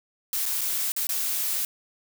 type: noise with dropouts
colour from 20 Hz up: blue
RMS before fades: -27 dBFS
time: 0.33-1.65 s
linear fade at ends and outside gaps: 1 ms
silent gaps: 0.456-0.461 / 0.61-0.614 / 0.92-0.964 / 1.07-1.091 s
effects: none